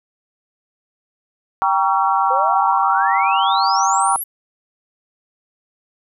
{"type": "chord", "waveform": "sine", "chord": "G diminished seventh", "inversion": "none", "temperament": "just", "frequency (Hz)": [784, 940.8, 1128.9, 1354.7], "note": ["G5", "Bb5", "Db6", "Fb6"], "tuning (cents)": [0, 16, 31, 47], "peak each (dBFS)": [-18, -19, -19, -22], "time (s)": [1.62, 4.16], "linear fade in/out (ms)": 0}
{"type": "exponential sweep", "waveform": "sine", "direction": "up", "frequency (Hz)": [493.9, 11840], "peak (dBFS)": -22, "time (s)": [2.3, 4.24], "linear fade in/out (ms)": 10}
{"effects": []}